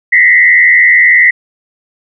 sine tone with frequency modulation, 1987 Hz, B6, 10 cents sharp, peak -3 dBFS, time 0.12-1.31 s, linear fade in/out 10 ms, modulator 80.8 Hz, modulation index 1.3, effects none

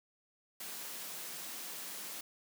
white high-pass noise, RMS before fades -44 dBFS, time 0.6-2.21 s, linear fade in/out 5 ms, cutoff 150 Hz, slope 96 dB/octave, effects none

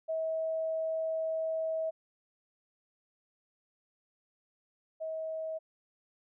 sine tone pair in turn, 643 / 638.9 Hz, E5 / D#5, -43 / +46 cents, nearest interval unison, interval 11 cents, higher first, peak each -30 / -34 dBFS, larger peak first, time 0.08-1.91 / 5-5.59 s, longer first, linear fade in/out 20 ms, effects none

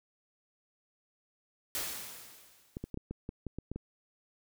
white noise with exponential decay, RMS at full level -34 dBFS, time 1.75-2.9 s, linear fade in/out 0 ms, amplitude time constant 250 ms
clicks, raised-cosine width 3 ms, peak -25 dBFS, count 10, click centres 2.769 / 2.84 / 2.943 / 2.974 / 3.11 / 3.291 / 3.467 / 3.586 / 3.716 / 3.76 s
effects none

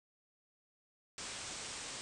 white low-pass noise, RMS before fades -45 dBFS, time 1.18-2.01 s, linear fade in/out 0 ms, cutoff 8900 Hz, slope 96 dB/octave, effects none

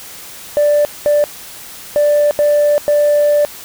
sine tone bursts at uneven times, 588 Hz, D5, 2 cents sharp, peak -7 dBFS, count 5, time 0.57-0.85 / 1.06-1.24 / 1.96-2.31 / 2.39-2.78 / 2.88-3.45 s, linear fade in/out 0 ms, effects tanh soft clip ceiling -6 dBFS + white hiss -33 dBFS RMS until 3.64 s

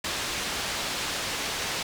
white low-pass noise, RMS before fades -31 dBFS, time 0.04-1.83 s, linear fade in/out 5 ms, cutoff 5000 Hz, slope 12 dB/octave, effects none

